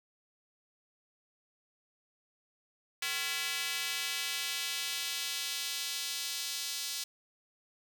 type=tone with high-pass filter sweep; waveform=square; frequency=153.4 Hz; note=D#3; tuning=24 cents flat; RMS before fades=-36 dBFS; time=3.02-7.04 s; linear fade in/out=5 ms; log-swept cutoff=2300 to 4300 Hz; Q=1.3; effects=none